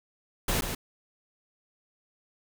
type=noise with echo; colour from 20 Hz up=pink; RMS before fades=-27 dBFS; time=0.48-0.61 s; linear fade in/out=5 ms; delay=140 ms; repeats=1; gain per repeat=-6 dB; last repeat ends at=0.75 s; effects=none